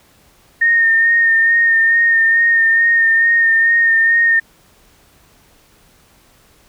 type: tone with vibrato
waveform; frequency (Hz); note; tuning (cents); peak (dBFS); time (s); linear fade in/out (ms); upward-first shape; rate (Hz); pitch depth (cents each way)
sine; 1834; A#6; -29; -9; 0.61-4.4; 10; sine; 2.3; 21
effects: pink hiss -51 dBFS RMS until 6.68 s